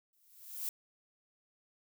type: noise with exponential growth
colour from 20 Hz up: violet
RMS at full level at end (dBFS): -35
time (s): 0.13-0.69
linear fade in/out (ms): 1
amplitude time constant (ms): 120
effects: none